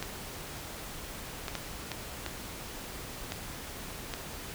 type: clicks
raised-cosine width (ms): 0.2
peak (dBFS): -17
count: 7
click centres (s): 0.026 / 1.482 / 1.553 / 1.917 / 2.263 / 3.321 / 4.138
effects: pink hiss -42 dBFS RMS until 4.54 s